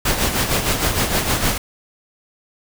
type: noise with tremolo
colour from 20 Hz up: pink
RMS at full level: -17 dBFS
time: 0.05-1.58 s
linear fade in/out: 5 ms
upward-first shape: sine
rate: 6.5 Hz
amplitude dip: 55%
effects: none